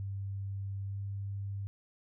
sine tone with pitch glide, 98.3 to 99.27 Hz, G2 to G2, +5 to +22 cents, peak -35 dBFS, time 0-1.67 s, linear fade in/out 0 ms, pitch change +17 cents, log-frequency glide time 0.85-0.98 s, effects none

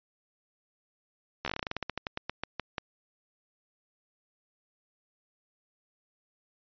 slowing click train, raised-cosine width 0.3 ms, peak -16 dBFS, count 21, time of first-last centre 1.45-2.782 s, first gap 13 ms, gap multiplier 1.15, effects resampled to 11025 Hz

